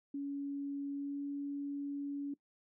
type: tone with pitch glide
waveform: sine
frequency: 281.3 to 283.4 Hz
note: C#4 to C#4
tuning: +26 to +38 cents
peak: -36 dBFS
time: 0.14-2.34 s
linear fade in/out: 5 ms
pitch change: +12 cents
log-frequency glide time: 0.91-1.23 s
effects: noise-tail reverb RT60 0.1 s tail -20 dB re dry